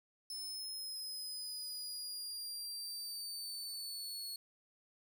sawtooth linear sweep, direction down, 5250 to 4356 Hz, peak -39 dBFS, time 0.3-4.36 s, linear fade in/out 2 ms, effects 12-bit

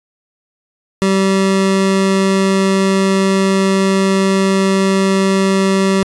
25% pulse tone, 193 Hz, G3, 27 cents flat, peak -7 dBFS, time 1.02-6.03 s, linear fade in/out 0 ms, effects resampled to 22050 Hz

